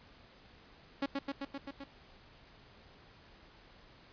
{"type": "tone with echo", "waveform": "sawtooth", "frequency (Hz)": 277.2, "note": "C#4", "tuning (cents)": 0, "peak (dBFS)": -27, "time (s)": [1.02, 1.06], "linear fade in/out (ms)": 5, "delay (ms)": 130, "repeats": 6, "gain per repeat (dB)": -2, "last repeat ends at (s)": 1.84, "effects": ["pink hiss -59 dBFS RMS until 4.12 s", "resampled to 11025 Hz"]}